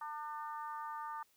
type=harmonic tone; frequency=300.4 Hz; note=D4; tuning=39 cents sharp; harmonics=3 / 4 / 5 / 6; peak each=-43 / -44 / -54 / -57 dBFS; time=0.01-1.23 s; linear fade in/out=5 ms; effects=white hiss -72 dBFS RMS until 1.36 s